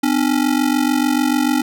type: ring-modulated tone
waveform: square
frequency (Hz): 277.1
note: C#4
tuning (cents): -1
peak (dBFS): -12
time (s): 0.03-1.62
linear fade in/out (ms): 5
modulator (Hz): 23.4
effects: none